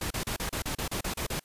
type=noise bursts; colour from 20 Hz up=pink; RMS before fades=-32 dBFS; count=11; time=0.01-1.396 s; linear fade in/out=5 ms; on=96 ms; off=33 ms; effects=white hiss -64 dBFS RMS until 1.44 s + resampled to 32000 Hz